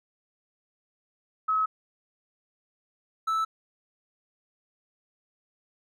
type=tone pair in turn; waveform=sine / triangle; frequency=1284 / 1313.3 Hz; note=E6 / E6; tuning=-46 / -7 cents; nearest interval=unison; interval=39 cents; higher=second; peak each=-22 / -22 dBFS; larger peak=neither; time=1.48-1.66 / 3.27-3.45 s; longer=neither; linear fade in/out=10 ms; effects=none